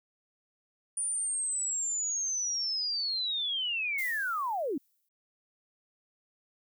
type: linear sweep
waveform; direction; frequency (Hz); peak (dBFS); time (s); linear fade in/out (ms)
sine; down; 9450 to 246.9; -29; 0.97-4.78; 5
type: noise with exponential decay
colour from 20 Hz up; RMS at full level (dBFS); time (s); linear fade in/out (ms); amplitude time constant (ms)
violet; -39; 3.98-5.09; 5; 240
effects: none